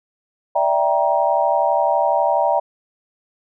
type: chord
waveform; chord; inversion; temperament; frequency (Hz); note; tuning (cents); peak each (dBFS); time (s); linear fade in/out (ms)
sine; E half-diminished seventh; third; equal with one note detuned; 587.3 / 659.3 / 784 / 942.1; D5 / E5 / G5 / Bb5; 0 / 0 / 0 / +18; -20; 0.55-2.6; 10
effects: none